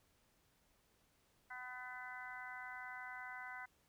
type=harmonic tone; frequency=251.4 Hz; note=B3; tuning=31 cents sharp; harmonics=3 / 4 / 5 / 6 / 7 / 8; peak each=-54 / -54 / -59 / -50 / -60 / -52 dBFS; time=1.5-3.66 s; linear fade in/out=10 ms; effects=pink hiss -75 dBFS RMS until 3.88 s